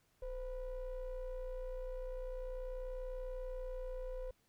triangle ring-modulated tone, 240.8 Hz, B3, 44 cents flat, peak -35 dBFS, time 0.22-4.31 s, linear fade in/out 5 ms, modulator 271 Hz, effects pink hiss -75 dBFS RMS until 4.48 s

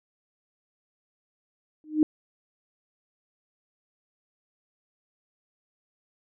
sine tone with exponential growth, 307 Hz, D#4, 23 cents flat, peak -13 dBFS, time 1.84-2.03 s, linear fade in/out 1 ms, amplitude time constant 41 ms, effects none

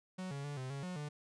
45% pulse tone with pitch steps, 185.4 / 140.1 / 144.7 / 129.5 / 139 / 181.4 / 148 Hz, F#3 / C#3 / D3 / C3 / C#3 / F#3 / D3, +4 / +19 / -25 / -17 / +5 / -34 / +14 cents, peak -40 dBFS, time 0.18-1.09 s, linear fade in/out 10 ms, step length 130 ms, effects resampled to 22050 Hz

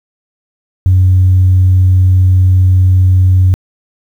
sine tone, 92.5 Hz, F#2, in tune, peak -3 dBFS, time 0.86-3.54 s, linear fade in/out 0 ms, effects tanh soft clip ceiling -1 dBFS + 7-bit

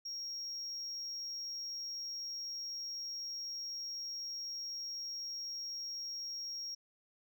sine tone, 5588 Hz, F8, in tune, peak -37 dBFS, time 0.05-6.75 s, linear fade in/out 10 ms, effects tanh soft clip ceiling -38 dBFS

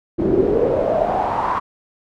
brown noise with band-pass filter sweep, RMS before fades -18 dBFS, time 0.18-1.6 s, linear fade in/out 20 ms, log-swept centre 320 to 1100 Hz, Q 6.6, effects none

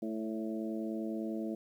harmonic tone with a mistuned harmonic, 110 Hz, A2, in tune, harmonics 2 / 3 / 4 / 5 / 6, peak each -37 / -38 / -46 / -46 / -46 dBFS, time 0.02-1.55 s, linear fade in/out 5 ms, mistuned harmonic 5, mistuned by +21 cents, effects 11-bit

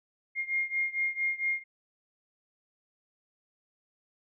sine beating tone pair, 2126 / 2130.4 Hz, C7 / C7, +27 / +31 cents, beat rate 4.4 Hz, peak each -30 / -32 dBFS, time 0.35-1.64 s, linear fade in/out 50 ms, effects none

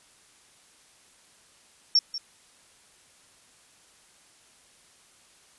sine tone with echo, 5470 Hz, F8, 37 cents flat, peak -16 dBFS, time 1.95-1.99 s, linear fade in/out 2 ms, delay 190 ms, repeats 1, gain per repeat -14 dB, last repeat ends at 2.18 s, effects white hiss -58 dBFS RMS until 5.58 s + resampled to 24000 Hz

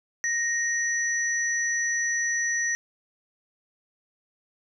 sine tone pair together, 1864.7 / 5920 Hz, A#6 / F#8, 0 / 0 cents, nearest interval octave + minor sixth, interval 2000 cents, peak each -25 / -28 dBFS, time 0.24-2.75 s, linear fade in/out 0 ms, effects none

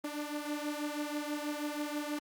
sawtooth beating tone pair, 293.7 / 299.9 Hz, D4 / D4, 0 / +36 cents, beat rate 6.2 Hz, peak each -33 / -35 dBFS, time 0.04-2.19 s, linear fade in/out 5 ms, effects Opus 24 kbps

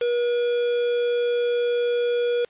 triangle tone with quantisation, 480.8 Hz, B4, 46 cents flat, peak -18 dBFS, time 0.01-2.45 s, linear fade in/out 5 ms, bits 5, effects white hiss -58 dBFS RMS until 2.49 s + resampled to 8000 Hz

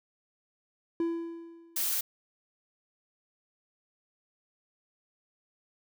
triangle tone with exponential decay, 334.8 Hz, E4, 27 cents sharp, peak -23 dBFS, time 1-1.97 s, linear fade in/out 2 ms, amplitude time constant 210 ms
blue noise, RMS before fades -30 dBFS, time 1.76-2.01 s, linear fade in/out 5 ms
effects none

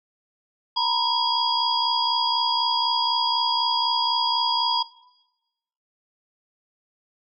sine tone cluster, 928 / 992 / 3297 / 4878 Hz, A#5 / B5 / G#7 / D#8, -8 / +7 / -13 / -35 cents, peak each -26 dBFS, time 0.76-4.83 s, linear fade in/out 10 ms, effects noise-tail reverb RT60 1.0 s tail -18 dB re dry

